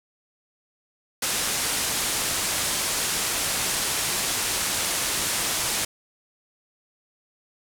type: low-pass noise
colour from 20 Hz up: white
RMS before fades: -26 dBFS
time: 1.22-5.85 s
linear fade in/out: 5 ms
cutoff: 11000 Hz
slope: 24 dB/octave
effects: none